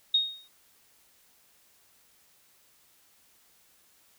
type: tone with exponential decay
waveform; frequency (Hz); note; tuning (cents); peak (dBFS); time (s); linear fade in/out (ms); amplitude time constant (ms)
sine; 3729; A#7; 0; -18; 0.14-0.48; 5; 73
effects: white hiss -63 dBFS RMS until 4.18 s